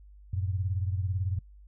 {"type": "beating tone pair", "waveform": "sine", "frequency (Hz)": [91.4, 109.4], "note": ["F#2", "A2"], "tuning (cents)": [-21, -9], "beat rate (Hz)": 18, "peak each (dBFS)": [-28, -34], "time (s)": [0.33, 1.39], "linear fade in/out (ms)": 5, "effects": ["noise-tail reverb RT60 0.1 s tail -25 dB re dry", "added 50 Hz sine -49 dBFS peak until 1.67 s"]}